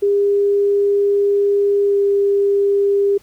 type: tone with pitch glide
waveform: sine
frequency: 403.4 to 400.6 Hz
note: G4 to G4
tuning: +50 to +38 cents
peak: -12 dBFS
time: 0.02-3.18 s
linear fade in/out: 10 ms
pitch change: -12 cents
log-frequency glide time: 1.85-1.96 s
effects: pink hiss -52 dBFS RMS until 3.22 s